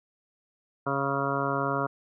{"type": "harmonic tone", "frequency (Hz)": 138.59, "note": "C#3", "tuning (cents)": 0, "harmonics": [1, 2, 3, 4, 5, 7, 8, 9, 10], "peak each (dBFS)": [-34, -34, -34, -34, -34, -34, -34, -34, -34], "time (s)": [0.86, 1.87], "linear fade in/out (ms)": 10, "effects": []}